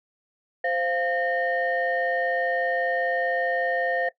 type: tone cluster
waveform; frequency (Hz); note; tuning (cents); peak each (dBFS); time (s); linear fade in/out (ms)
sine; 521 / 696 / 1832; C5 / F5 / A#6; -7 / -6 / -31; -26; 0.64-4.09; 5
effects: noise-tail reverb RT60 0.1 s tail -18 dB re dry + tanh soft clip ceiling -15 dBFS